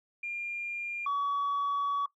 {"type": "tone pair in turn", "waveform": "sine", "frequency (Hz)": [2400, 1132.6], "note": ["D7", "C#6"], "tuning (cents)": [37, 37], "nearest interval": "octave + minor second", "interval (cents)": 1300, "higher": "first", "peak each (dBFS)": [-33, -25], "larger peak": "second", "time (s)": [[0.23, 1.06], [1.06, 2.06]], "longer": "second", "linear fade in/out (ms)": 5, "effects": ["noise-tail reverb RT60 0.1 s tail -18 dB re dry", "tanh soft clip ceiling -26 dBFS"]}